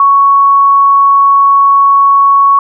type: tone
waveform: sine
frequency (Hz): 1112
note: C#6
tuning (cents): +5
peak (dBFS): -3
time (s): 0-2.59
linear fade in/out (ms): 2
effects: none